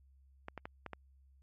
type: clicks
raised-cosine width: 0.5 ms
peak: -27 dBFS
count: 5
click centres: 0.484 / 0.577 / 0.655 / 0.863 / 0.933 s
effects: added 67 Hz sine -61 dBFS peak until 1.42 s + MP3 32 kbps